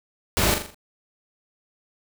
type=noise with echo; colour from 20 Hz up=pink; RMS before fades=-21 dBFS; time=0.37-0.54 s; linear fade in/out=0 ms; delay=41 ms; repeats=5; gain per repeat=-6 dB; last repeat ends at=0.745 s; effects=none